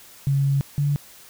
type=tone pair in turn; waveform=sine; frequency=138.59 / 143.91 Hz; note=C#3 / D3; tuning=0 / -35 cents; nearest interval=minor second; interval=65 cents; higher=second; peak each=-17 / -18 dBFS; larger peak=first; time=0.27-0.61 / 0.78-0.96 s; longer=first; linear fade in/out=0 ms; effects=white hiss -47 dBFS RMS until 1.29 s